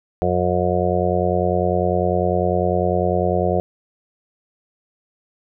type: harmonic tone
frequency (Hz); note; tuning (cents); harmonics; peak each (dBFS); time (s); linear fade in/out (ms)
90; F#2; -47; 1 / 2 / 4 / 5 / 6 / 7 / 8; -24 / -24 / -24 / -24 / -24 / -24 / -24; 0.22-3.6; 0
effects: none